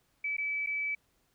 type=tone with dropouts; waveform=sine; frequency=2300 Hz; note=D7; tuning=37 cents flat; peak=-30 dBFS; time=0.24-0.95 s; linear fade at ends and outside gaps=5 ms; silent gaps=0.368-0.381 / 0.663-0.67 s; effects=pink hiss -72 dBFS RMS until 1.34 s